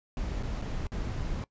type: noise with dropouts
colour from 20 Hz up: brown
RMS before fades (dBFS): -33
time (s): 0.17-1.44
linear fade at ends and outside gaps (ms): 1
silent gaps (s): 0.427-0.433 / 0.616-0.621 / 0.87-0.919
effects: noise-tail reverb RT60 0.1 s tail -21 dB re dry + resampled to 16000 Hz